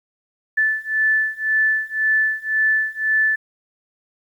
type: beating tone pair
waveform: sine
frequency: 1749 / 1750.9 Hz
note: A6 / A6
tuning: -11 / -9 cents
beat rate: 1.9 Hz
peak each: -20 / -19 dBFS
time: 0.57-3.36 s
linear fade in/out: 10 ms
effects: 9-bit